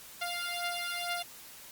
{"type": "beating tone pair", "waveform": "10% pulse", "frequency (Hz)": [698.5, 700.7], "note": ["F5", "F5"], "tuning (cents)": [0, 6], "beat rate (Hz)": 2.2, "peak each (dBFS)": -28, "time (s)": [0.21, 1.23], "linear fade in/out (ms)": 10, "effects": ["white hiss -50 dBFS RMS until 1.71 s", "Opus 48 kbps"]}